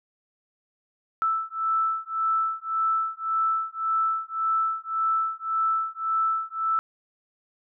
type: beating tone pair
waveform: sine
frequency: 1318.5 / 1320.3 Hz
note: E6 / E6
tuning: 0 / +2 cents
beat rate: 1.8 Hz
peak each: -26 dBFS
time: 1.22-6.79 s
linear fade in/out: 0 ms
effects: none